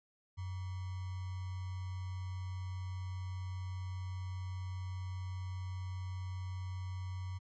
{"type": "tone with sample-and-hold", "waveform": "sine", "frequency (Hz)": 92.5, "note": "F#2", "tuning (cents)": 0, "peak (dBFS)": -38, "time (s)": [0.37, 7.39], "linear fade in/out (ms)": 20, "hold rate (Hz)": 1050, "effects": ["resampled to 16000 Hz"]}